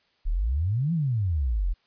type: exponential two-way sweep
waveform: sine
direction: up then down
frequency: 33.91 to 174.61 to 38.62 Hz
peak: -22 dBFS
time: 0.25-1.74 s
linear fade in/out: 20 ms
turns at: 0.93 s
effects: white hiss -67 dBFS RMS until 1.86 s + resampled to 11025 Hz